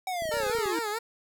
square linear sweep, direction down, 764 to 311.1 Hz, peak -30 dBFS, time 0.07-0.79 s, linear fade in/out 2 ms
clicks, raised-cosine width 3 ms, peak -31 dBFS, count 12, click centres 0.222 / 0.255 / 0.292 / 0.34 / 0.37 / 0.403 / 0.434 / 0.466 / 0.498 / 0.551 / 0.586 / 0.658 s
15% pulse tone with vibrato, 440 Hz, A4, in tune, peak -23 dBFS, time 0.31-0.99 s, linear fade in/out 10 ms, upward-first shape sine, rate 4.7 Hz, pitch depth 110 cents each way
effects none

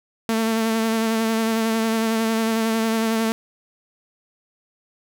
sawtooth tone with vibrato, 224 Hz, A3, 31 cents sharp, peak -15 dBFS, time 0.29-3.32 s, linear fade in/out 0 ms, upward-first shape sine, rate 11 Hz, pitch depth 23 cents each way, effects none

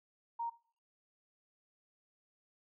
sine tone, 932 Hz, A#5, 1 cent flat, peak -35 dBFS, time 0.39-0.5 s, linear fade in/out 10 ms, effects noise-tail reverb RT60 0.5 s tail -20 dB re dry

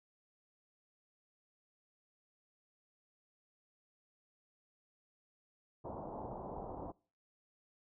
white low-pass noise, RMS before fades -45 dBFS, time 5.84-6.92 s, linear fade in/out 10 ms, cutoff 950 Hz, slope 48 dB/octave, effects noise-tail reverb RT60 0.4 s tail -24 dB re dry

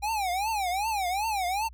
square tone with vibrato, 798 Hz, G5, 31 cents sharp, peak -27 dBFS, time 0.02-1.69 s, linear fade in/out 20 ms, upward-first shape triangle, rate 2.6 Hz, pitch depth 240 cents each way, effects added 60 Hz sine -45 dBFS peak until 1.73 s

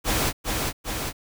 pink noise with echo, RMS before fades -23 dBFS, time 0.04-0.33 s, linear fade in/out 50 ms, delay 400 ms, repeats 2, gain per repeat -3 dB, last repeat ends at 1.13 s, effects none

